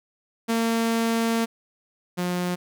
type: tone pair in turn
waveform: sawtooth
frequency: 228.4 / 178.36 Hz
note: A#3 / F3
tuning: -35 / +37 cents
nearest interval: major third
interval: 428 cents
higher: first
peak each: -17 / -20 dBFS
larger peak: first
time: 0.48-1.46 / 2.17-2.56 s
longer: first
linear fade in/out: 20 ms
effects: none